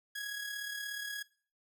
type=tone with amplitude modulation; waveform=sawtooth; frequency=1662 Hz; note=G#6; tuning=1 cent sharp; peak=-32 dBFS; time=0.15-1.23 s; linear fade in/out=10 ms; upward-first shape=sine; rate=36.8 Hz; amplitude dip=45%; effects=noise-tail reverb RT60 0.5 s tail -22 dB re dry